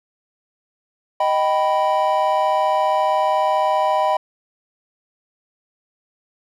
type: chord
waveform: triangle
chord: Eb augmented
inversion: none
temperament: equal with one note detuned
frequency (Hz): 622.3 / 776.8 / 987.8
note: Eb5 / G5 / B5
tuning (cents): 0 / -16 / 0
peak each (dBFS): -18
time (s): 1.2-4.17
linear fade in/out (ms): 5
effects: none